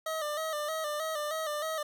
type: tone with vibrato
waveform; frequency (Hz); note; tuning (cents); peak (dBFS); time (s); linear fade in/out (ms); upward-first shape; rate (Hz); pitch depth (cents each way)
25% pulse; 616; D#5; -17; -28; 0.06-1.83; 5; square; 3.2; 58
effects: none